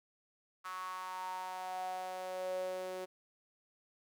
sawtooth tone with high-pass filter sweep, 185 Hz, F#3, in tune, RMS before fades -41 dBFS, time 0.64-3.06 s, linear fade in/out 20 ms, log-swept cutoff 1200 to 450 Hz, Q 7.5, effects none

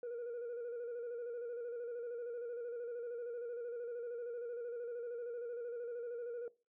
sine tone with vibrato, 475.8 Hz, A#4, 35 cents sharp, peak -38 dBFS, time 0.03-6.48 s, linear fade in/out 2 ms, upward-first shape square, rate 13 Hz, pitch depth 41 cents each way, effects noise-tail reverb RT60 0.3 s tail -19 dB re dry + tanh soft clip ceiling -39 dBFS

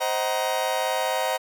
40% pulse chord, C half-diminished seventh, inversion none, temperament just, 523.3 / 627.9 / 753.5 / 941.9 Hz, C5 / Eb5 / Gb5 / Bb5, 0 / +16 / +31 / +18 cents, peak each -28 dBFS, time 0-1.38 s, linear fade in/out 20 ms, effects none

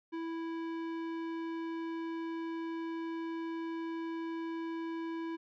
sine tone with tanh clipping, 329.6 Hz, E4, in tune, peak -38 dBFS, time 0.12-5.37 s, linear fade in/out 20 ms, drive 16 dB, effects none

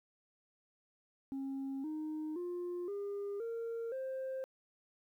sine tone with pitch steps, 270.9 / 309.4 / 353.3 / 403.6 / 460.9 / 526.4 Hz, C#4 / D#4 / F4 / G#4 / A#4 / C5, -40 / -10 / +20 / -49 / -20 / +10 cents, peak -35 dBFS, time 1.32-4.44 s, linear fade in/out 0 ms, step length 520 ms, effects tanh soft clip ceiling -36 dBFS + 12-bit

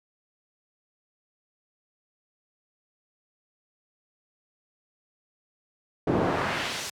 brown noise with band-pass filter sweep, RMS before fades -27 dBFS, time 6.07-6.9 s, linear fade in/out 5 ms, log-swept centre 350 to 7600 Hz, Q 0.86, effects high-pass 80 Hz 12 dB/octave

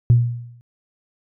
sine tone with exponential decay, 119.4 Hz, A#2, 42 cents sharp, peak -6 dBFS, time 0.1-0.61 s, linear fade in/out 0 ms, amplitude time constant 110 ms, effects tanh soft clip ceiling -4 dBFS

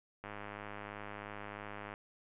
click train, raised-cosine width 0.5 ms, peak -29 dBFS, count 176, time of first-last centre 0.24-1.939 s, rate 103 Hz, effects resampled to 8000 Hz

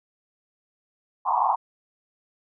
white band-pass noise, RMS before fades -22 dBFS, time 1.25-1.56 s, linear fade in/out 20 ms, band 720 to 1100 Hz, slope 96 dB/octave, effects none

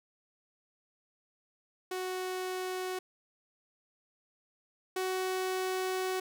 sawtooth tone pair in turn, 370 / 373.4 Hz, F#4 / F#4, 0 / +16 cents, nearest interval unison, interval 16 cents, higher second, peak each -30 / -27 dBFS, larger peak second, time 1.91-2.99 / 4.96-6.2 s, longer second, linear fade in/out 5 ms, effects none

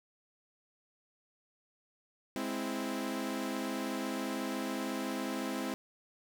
sawtooth chord, Ab augmented, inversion none, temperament equal, 207.7 / 261.6 / 329.6 Hz, Ab3 / C4 / E4, 0 / 0 / 0 cents, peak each -36 / -33 / -36 dBFS, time 2.36-5.74 s, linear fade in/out 0 ms, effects none

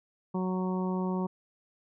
harmonic tone, 185 Hz, F#3, in tune, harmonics 1 / 2 / 3 / 4 / 5 / 6, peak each -29 / -35 / -42 / -44 / -39 / -44 dBFS, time 0.34-1.27 s, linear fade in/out 10 ms, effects none

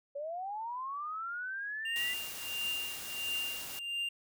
sine linear sweep, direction up, 551 to 2000 Hz, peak -36 dBFS, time 0.15-2.14 s, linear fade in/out 10 ms
triangle tone with tremolo, 2794 Hz, F7, in tune, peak -30 dBFS, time 1.85-4.09 s, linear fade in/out 5 ms, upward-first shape triangle, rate 1.5 Hz, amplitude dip 95%
white noise, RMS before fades -43 dBFS, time 1.96-3.79 s, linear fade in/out 0 ms
effects none

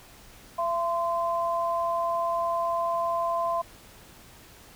sine tone pair together, 676.2 / 1033 Hz, E5 / C6, +44 / -22 cents, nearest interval perfect fifth, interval 734 cents, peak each -27 dBFS, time 0.58-3.62 s, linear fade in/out 10 ms, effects pink hiss -51 dBFS RMS until 4.75 s

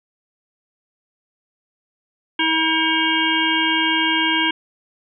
harmonic tone with a mistuned harmonic, 321 Hz, E4, 46 cents flat, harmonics 1 / 3 / 5 / 7 / 9 / 10, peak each -23 / -23 / -23 / -23 / -23 / -23 dBFS, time 2.39-4.51 s, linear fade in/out 5 ms, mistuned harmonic 9, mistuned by -33 cents, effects none

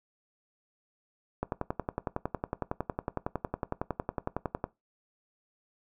click train, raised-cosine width 1 ms, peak -16 dBFS, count 36, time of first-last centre 1.43-4.641 s, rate 10.9 Hz, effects noise-tail reverb RT60 0.2 s tail -19 dB re dry

